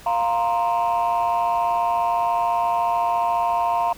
sine chord, F suspended fourth, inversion none, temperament equal, 698.5 / 932.3 / 1046.5 Hz, F5 / Bb5 / C6, 0 / 0 / 0 cents, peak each -20 / -20 / -24 dBFS, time 0.06-3.93 s, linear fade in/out 5 ms, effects tanh soft clip ceiling -14 dBFS + pink hiss -45 dBFS RMS until 3.97 s

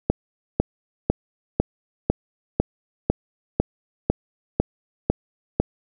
click train, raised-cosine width 2 ms, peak -3 dBFS, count 12, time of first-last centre 0.1-5.6 s, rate 2 Hz, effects none

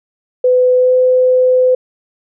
sine tone with pitch glide, 503 to 508 Hz, B4 to B4, +32 to +49 cents, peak -7 dBFS, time 0.44-1.75 s, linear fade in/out 5 ms, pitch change +17 cents, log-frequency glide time 0.76-0.94 s, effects none

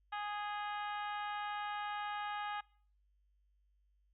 harmonic tone with a mistuned harmonic, 414.4 Hz, G#4, 4 cents flat, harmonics 2 / 3 / 4 / 5 / 6 / 7 / 8 / 9, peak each -40 / -44 / -46 / -53 / -54 / -54 / -56 / -58 dBFS, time 0.12-2.61 s, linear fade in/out 10 ms, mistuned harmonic 8, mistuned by -46 cents, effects noise-tail reverb RT60 0.5 s tail -23 dB re dry + added 50 Hz sine -70 dBFS peak until 4.13 s

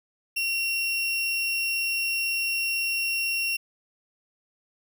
35% pulse tone, 2738 Hz, F7, 35 cents flat, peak -23 dBFS, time 0.36-3.57 s, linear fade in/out 10 ms, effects none

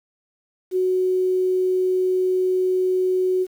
sine tone, 370 Hz, F#4, in tune, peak -17 dBFS, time 0.71-3.47 s, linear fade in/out 50 ms, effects 8-bit

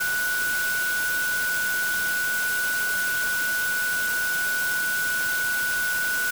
sine tone in noise, 1477 Hz, F#6, 3 cents flat, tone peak -23 dBFS, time 0-6.31 s, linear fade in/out 10 ms, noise white, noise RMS -31 dBFS, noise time 0-6.31 s, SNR +5 dB, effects none

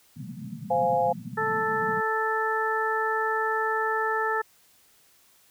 white band-pass noise, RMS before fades -38 dBFS, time 0.16-2.01 s, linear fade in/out 10 ms, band 110 to 240 Hz, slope 96 dB/octave
sine chord, F minor, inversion second, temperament equal with one note detuned, 520.2 / 698.5 / 830.6 Hz, C5 / F5 / Ab5, -10 / 0 / 0 cents, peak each -25 dBFS, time 0.7-1.13 s, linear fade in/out 10 ms
harmonic tone, 440 Hz, A4, in tune, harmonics 1 / 2 / 3 / 4, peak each -29 / -29 / -29 / -29 dBFS, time 1.37-4.42 s, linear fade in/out 10 ms
effects white hiss -60 dBFS RMS until 5.5 s

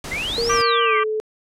pink noise, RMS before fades -31 dBFS, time 0.04-0.62 s, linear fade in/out 2 ms
sine exponential two-way sweep, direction up then down, 1984 to 6060 to 1984 Hz, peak -23 dBFS, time 0.11-1 s, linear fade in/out 10 ms, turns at 0.52 s
sine tone with pitch glide, 466.2 to 432.5 Hz, A#4 to A4, 0 to -30 cents, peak -20 dBFS, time 0.38-1.2 s, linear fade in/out 0 ms, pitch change -130 cents, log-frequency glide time 0.83-0.95 s
harmonic tone, 392 Hz, G4, in tune, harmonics 3 / 4 / 5 / 6 / 7 / 8, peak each -18 / -26 / -30 / -28 / -33 / -34 dBFS, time 0.49-1.04 s, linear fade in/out 10 ms
effects low-pass 10000 Hz 12 dB/octave

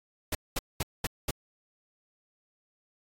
pink noise bursts, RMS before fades -30 dBFS, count 5, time 0.32-1.31 s, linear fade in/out 5 ms, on 30 ms, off 210 ms, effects AAC 64 kbps

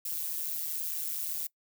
violet noise with amplitude modulation, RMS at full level -31 dBFS, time 0.05-1.47 s, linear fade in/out 5 ms, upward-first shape sine, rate 159 Hz, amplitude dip 80%, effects noise-tail reverb RT60 0.1 s tail -22 dB re dry

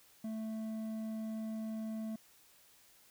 sine tone with hard clipping, 220 Hz, A3, in tune, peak -39 dBFS, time 0.24-2.16 s, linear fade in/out 5 ms, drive 6 dB, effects white hiss -64 dBFS RMS until 3.1 s

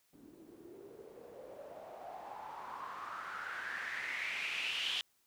blue noise with low-pass filter sweep, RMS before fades -43 dBFS, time 0.13-5.01 s, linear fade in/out 0 ms, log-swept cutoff 270 to 3200 Hz, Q 5.8, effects white hiss -74 dBFS RMS until 5.26 s

